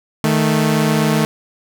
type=tone pair together; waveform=sawtooth; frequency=155.56 / 219.6 Hz; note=D#3 / A3; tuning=0 / -3 cents; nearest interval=tritone; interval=597 cents; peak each=-12 dBFS; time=0.24-1.25 s; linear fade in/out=0 ms; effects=none